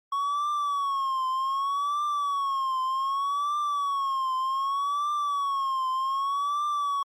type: tone with vibrato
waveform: triangle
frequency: 1108.7 Hz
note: C#6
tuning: in tune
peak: -23 dBFS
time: 0.12-7.03 s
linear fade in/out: 5 ms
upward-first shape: triangle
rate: 0.65 Hz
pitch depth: 120 cents each way
effects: Opus 48 kbps